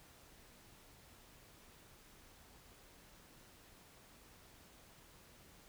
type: silence
effects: pink hiss -62 dBFS RMS until 5.68 s